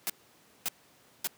white noise bursts, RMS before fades -31 dBFS, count 3, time 0.07-1.271 s, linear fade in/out 0 ms, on 27 ms, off 560 ms, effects pink hiss -61 dBFS RMS until 1.37 s + high-pass 150 Hz 12 dB/octave

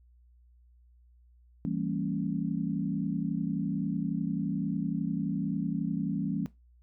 sine chord, E diminished seventh, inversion none, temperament equal with one note detuned, 164.81 / 196 / 228.4 / 277.2 Hz, E3 / G3 / Bb3 / Db4, 0 / 0 / -35 / 0 cents, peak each -34 dBFS, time 1.65-6.46 s, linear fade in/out 0 ms, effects noise-tail reverb RT60 0.2 s tail -17 dB re dry + added 60 Hz sine -57 dBFS peak until 6.82 s

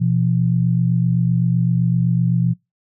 sine tone pair together, 123.18 / 171 Hz, B2 / F3, -4 / -36 cents, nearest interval tritone, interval 568 cents, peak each -17 dBFS, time 0-2.54 s, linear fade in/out 20 ms, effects noise-tail reverb RT60 0.2 s tail -23 dB re dry

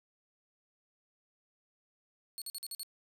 20% pulse tone bursts, 4362 Hz, C#8, 29 cents flat, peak -33 dBFS, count 6, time 2.38-2.832 s, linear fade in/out 0 ms, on 37 ms, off 46 ms, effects none

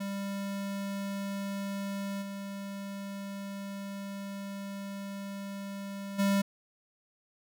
square tone with level steps, 198.1 Hz, G3, 18 cents sharp, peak -34 / -38 / -25 dBFS, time 0-6.42 s, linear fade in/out 10 ms, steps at 2.21 / 6.18 s, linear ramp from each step 20 ms, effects none

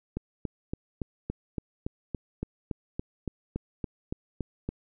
click train, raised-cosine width 3 ms, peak -18 dBFS, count 17, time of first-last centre 0.17-4.69 s, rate 3.54 Hz, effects none

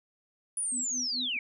sine linear sweep, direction down, 9910 to 2196 Hz, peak -29 dBFS, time 0.57-1.39 s, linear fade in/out 2 ms
sine tone with tremolo, 249.6 Hz, B3, 19 cents sharp, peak -37 dBFS, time 0.72-1.37 s, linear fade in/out 2 ms, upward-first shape sine, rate 4.6 Hz, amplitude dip 100%
effects none

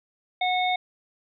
harmonic tone, 732 Hz, F#5, 19 cents flat, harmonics 1 / 3 / 5, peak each -23 / -28 / -30 dBFS, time 0.41-0.76 s, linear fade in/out 5 ms, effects none

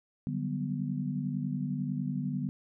sine chord, G major seventh, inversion second, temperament equal, 146.83 / 185 / 196 / 246.9 Hz, D3 / F#3 / G3 / B3, 0 / 0 / 0 / 0 cents, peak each -34 / -38 / -37 / -35 dBFS, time 0.27-2.49 s, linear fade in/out 0 ms, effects none

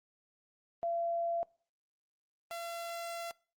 sine / sawtooth tone pair in turn, 680 / 680 Hz, F5 / F5, -46 / -46 cents, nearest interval unison, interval 0 cents, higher neither, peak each -31 / -35 dBFS, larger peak first, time 0.83-1.43 / 2.51-3.31 s, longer second, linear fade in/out 0 ms, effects noise-tail reverb RT60 0.4 s tail -24 dB re dry + Opus 24 kbps

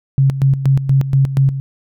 sine tone with tremolo, 135.9 Hz, C#3, 34 cents flat, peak -8 dBFS, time 0.18-1.6 s, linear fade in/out 0 ms, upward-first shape square, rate 4.2 Hz, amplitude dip 70%, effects none

